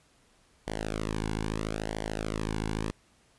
sawtooth tone with flanger, 53.6 Hz, A1, 45 cents flat, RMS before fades -33 dBFS, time 0.67-2.91 s, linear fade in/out 0 ms, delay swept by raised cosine 0.77 to 1.61 ms, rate 0.76 Hz, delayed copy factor -0.9, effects pink hiss -64 dBFS RMS until 3.38 s + resampled to 24000 Hz

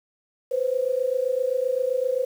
sine tone pair together, 498.9 / 526.6 Hz, B4 / C5, +17 / +11 cents, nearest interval minor second, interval 94 cents, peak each -24 dBFS, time 0.51-2.25 s, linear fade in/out 10 ms, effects 8-bit

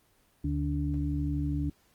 harmonic tone, 72.2 Hz, D2, 29 cents flat, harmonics 1 / 2 / 4, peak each -31 / -32 / -32 dBFS, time 0.44-1.7 s, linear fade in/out 5 ms, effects pink hiss -66 dBFS RMS until 1.94 s + Opus 24 kbps

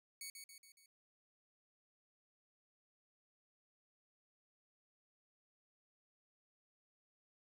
10% pulse tone with echo, 2229 Hz, C#7, 9 cents sharp, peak -37 dBFS, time 0.21-0.3 s, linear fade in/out 2 ms, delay 140 ms, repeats 4, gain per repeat -5 dB, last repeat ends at 0.86 s, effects none

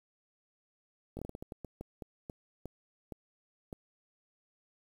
slowing click train, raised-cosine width 2 ms, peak -28 dBFS, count 15, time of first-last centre 1.17-3.728 s, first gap 20 ms, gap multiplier 1.3, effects 9-bit

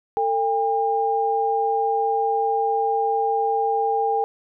sine tone pair together, 448.6 / 804 Hz, A4 / G5, +34 / +44 cents, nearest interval minor seventh, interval 1010 cents, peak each -23 / -20 dBFS, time 0.17-4.24 s, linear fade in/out 0 ms, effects none

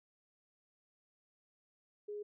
sine tone, 415.3 Hz, G#4, in tune, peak -40 dBFS, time 2.08-2.23 s, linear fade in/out 10 ms, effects none

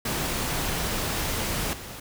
pink noise with level steps, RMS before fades -28 / -39 dBFS, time 0.05-2 s, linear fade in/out 5 ms, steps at 1.73 s, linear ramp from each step 2 ms, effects none

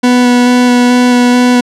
40% pulse tone with vibrato, 246.1 Hz, B3, 6 cents flat, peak -4 dBFS, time 0.03-1.61 s, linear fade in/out 10 ms, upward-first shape square, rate 2.3 Hz, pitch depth 8 cents each way, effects low-pass 8000 Hz 12 dB/octave

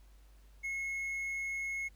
triangle tone, 2174 Hz, C#7, 34 cents flat, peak -33 dBFS, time 0.63-1.89 s, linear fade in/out 20 ms, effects added 50 Hz sine -56 dBFS peak until 1.95 s + pink hiss -69 dBFS RMS until 1.95 s

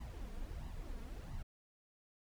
brown noise with flanger, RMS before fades -45 dBFS, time 0-1.43 s, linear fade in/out 10 ms, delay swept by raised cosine 1 to 4.4 ms, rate 1.5 Hz, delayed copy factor +0.65, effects none

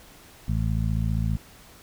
harmonic tone, 55 Hz, A1, in tune, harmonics 1 / 2 / 3 / 4, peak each -26 / -26 / -29 / -33 dBFS, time 0.48-1.37 s, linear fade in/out 5 ms, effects pink hiss -50 dBFS RMS until 1.82 s

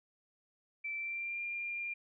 sine tone with pitch glide, 2330 to 2396 Hz, D7 to D7, -14 to +34 cents, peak -36 dBFS, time 0.84-1.94 s, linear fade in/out 10 ms, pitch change +48 cents, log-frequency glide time 0.95-1.41 s, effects none

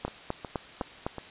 two click trains, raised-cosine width 1 ms, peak -22 / -15 dBFS, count 4 / 5, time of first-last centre 0.08-1.183 / 0.05-1.065 s, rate 2.72 / 3.94 Hz, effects white hiss -47 dBFS RMS until 1.3 s + resampled to 8000 Hz

